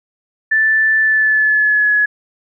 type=tone with pitch glide; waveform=sine; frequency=1760 to 1691.2 Hz; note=A6 to G#6; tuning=0 to +31 cents; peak=-10 dBFS; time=0.51-2.06 s; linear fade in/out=10 ms; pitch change=-69 cents; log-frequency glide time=1-1.92 s; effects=none